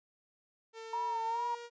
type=tone with pitch glide; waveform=sawtooth; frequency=449.4 to 473.9 Hz; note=A4 to A#4; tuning=+37 to +28 cents; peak=-40 dBFS; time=0.73-1.7 s; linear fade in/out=50 ms; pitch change=+91 cents; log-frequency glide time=1.19-1.52 s
type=tone with vibrato; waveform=sine; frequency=932.3 Hz; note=A#5; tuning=in tune; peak=-32 dBFS; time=0.93-1.55 s; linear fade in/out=5 ms; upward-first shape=sine; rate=2.4 Hz; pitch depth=64 cents each way
effects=resampled to 16000 Hz